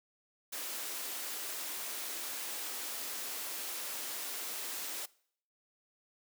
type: high-pass noise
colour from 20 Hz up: white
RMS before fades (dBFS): -40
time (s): 0.52-5.06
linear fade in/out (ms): 10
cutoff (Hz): 260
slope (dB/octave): 24
effects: noise-tail reverb RT60 0.6 s tail -22 dB re dry